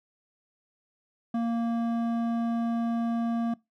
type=tone with hard clipping; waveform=sine; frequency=232.1 Hz; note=A#3; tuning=7 cents flat; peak=-27 dBFS; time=1.34-3.54 s; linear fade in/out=5 ms; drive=10 dB; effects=noise-tail reverb RT60 0.2 s tail -22 dB re dry